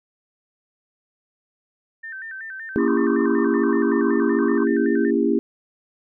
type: tone with vibrato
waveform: sine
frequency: 1669 Hz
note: G#6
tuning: 8 cents sharp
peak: -31 dBFS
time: 2.03-5.11 s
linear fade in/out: 10 ms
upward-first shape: square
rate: 5.3 Hz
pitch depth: 130 cents each way
type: chord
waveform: sine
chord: A# diminished seventh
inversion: none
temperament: just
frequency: 233.1 / 279.7 / 335.6 / 402.8 Hz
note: A#3 / C#4 / E4 / G4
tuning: 0 / +16 / +31 / +47 cents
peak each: -22 dBFS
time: 2.76-5.39 s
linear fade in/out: 0 ms
type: band-pass noise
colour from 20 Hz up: white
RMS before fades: -33 dBFS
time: 2.77-4.65 s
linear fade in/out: 20 ms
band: 1000 to 1200 Hz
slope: 96 dB/octave
effects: none